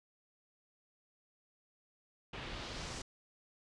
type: noise with low-pass filter sweep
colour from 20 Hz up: pink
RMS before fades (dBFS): -44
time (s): 2.33-3.02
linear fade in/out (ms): 5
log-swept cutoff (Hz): 2800 to 7000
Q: 1.5
effects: resampled to 24000 Hz